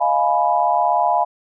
sine chord, F half-diminished seventh, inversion third, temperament equal with one note detuned, 622.3 / 698.5 / 839.8 / 987.8 Hz, Eb5 / F5 / Ab5 / Cb6, 0 / 0 / +19 / 0 cents, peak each -24 / -18 / -19 / -20 dBFS, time 0-1.25 s, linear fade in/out 20 ms, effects none

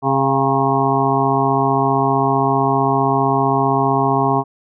harmonic tone with a mistuned harmonic, 135.4 Hz, C#3, 40 cents flat, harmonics 1 / 2 / 3 / 5 / 6 / 7 / 8, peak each -21 / -21 / -21 / -21 / -21 / -21 / -21 dBFS, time 0.02-4.44 s, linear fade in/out 50 ms, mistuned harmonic 5, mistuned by +39 cents, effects none

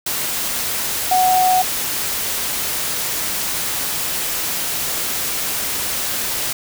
sine tone in noise, 740 Hz, F#5, in tune, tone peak -12 dBFS, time 1.11-1.62 s, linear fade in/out 5 ms, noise white, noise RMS -22 dBFS, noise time 0.06-6.53 s, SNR +7 dB, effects none

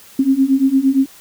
sine beating tone pair, 263.6 / 272.3 Hz, C4 / C#4, +13 / -31 cents, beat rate 8.7 Hz, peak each -15 / -13 dBFS, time 0.19-1.06 s, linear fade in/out 5 ms, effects white hiss -43 dBFS RMS until 1.2 s

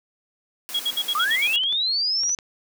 white high-pass noise, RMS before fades -35 dBFS, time 0.69-1.56 s, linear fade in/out 0 ms, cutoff 200 Hz, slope 48 dB/octave
sine tone bursts, 3312 Hz, G#7, 5 cents flat, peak -20 dBFS, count 8, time 0.74-1.588 s, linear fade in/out 10 ms, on 57 ms, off 56 ms
clicks, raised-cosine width 0.2 ms, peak -22 dBFS, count 9, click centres 0.929 / 1.305 / 1.475 / 1.558 / 1.636 / 1.726 / 2.235 / 2.294 / 2.388 s
sine linear sweep, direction up, 1141 to 6070 Hz, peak -20 dBFS, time 1.15-2.35 s, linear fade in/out 2 ms
effects none

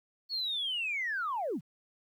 sine linear sweep, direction down, 4435 to 114.4 Hz, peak -30 dBFS, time 0.29-1.61 s, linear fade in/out 50 ms, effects tanh soft clip ceiling -26 dBFS + 11-bit

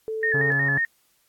sine tone, 440 Hz, A4, in tune, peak -26 dBFS, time 0.08-0.52 s, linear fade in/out 0 ms
sine tone with vibrato, 1783 Hz, A6, 22 cents sharp, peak -20 dBFS, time 0.23-0.85 s, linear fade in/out 2 ms, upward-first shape square, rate 5.5 Hz, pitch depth 57 cents each way
harmonic tone, 138.59 Hz, C#3, in tune, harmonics 1 / 2 / 3 / 4 / 5 / 6 / 7 / 8 / 9 / 10, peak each -26 / -34 / -38 / -41 / -43 / -42 / -46 / -48 / -48 / -50 dBFS, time 0.34-0.78 s, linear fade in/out 2 ms
effects white hiss -65 dBFS RMS until 1.28 s + AAC 64 kbps

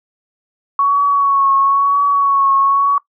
sine tone with vibrato, 1114 Hz, C#6, 8 cents sharp, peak -10 dBFS, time 0.79-2.98 s, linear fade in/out 2 ms, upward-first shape triangle, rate 1 Hz, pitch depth 35 cents each way, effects noise-tail reverb RT60 0.1 s tail -20 dB re dry

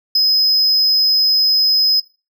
triangle tone, 5070 Hz, D#8, 32 cents sharp, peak -9 dBFS, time 0.15-2 s, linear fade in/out 5 ms, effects noise-tail reverb RT60 0.3 s tail -19 dB re dry

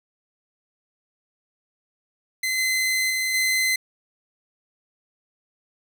sawtooth tone with level steps, 2051 Hz, C7, 35 cents flat, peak -19 / -17 / -19 / -16 dBFS, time 2.43-3.76 s, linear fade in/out 5 ms, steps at 2.58 / 3.1 / 3.34 s, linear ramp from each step 2 ms, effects none

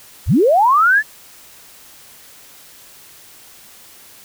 sine linear sweep, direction up, 36.71 to 1781 Hz, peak -9 dBFS, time 0.26-1.03 s, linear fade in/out 50 ms, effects white hiss -43 dBFS RMS until 4.24 s

